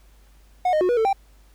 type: tone with pitch steps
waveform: triangle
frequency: 728 / 616 / 364 / 484.6 / 444.5 / 785 Hz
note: F#5 / D#5 / F#4 / B4 / A4 / G5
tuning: -28 / -17 / -28 / -33 / +18 / +2 cents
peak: -15 dBFS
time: 0.65-1.13 s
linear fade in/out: 5 ms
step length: 80 ms
effects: added 50 Hz sine -50 dBFS peak until 1.54 s + pink hiss -60 dBFS RMS until 1.54 s